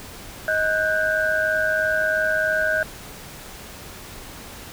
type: tone cluster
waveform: sine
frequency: 627 / 1484 / 1587 Hz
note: D#5 / F#6 / G6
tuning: +13 / +5 / +21 cents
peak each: -23 dBFS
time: 0.48-2.83 s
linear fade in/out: 2 ms
effects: pink hiss -39 dBFS RMS until 4.72 s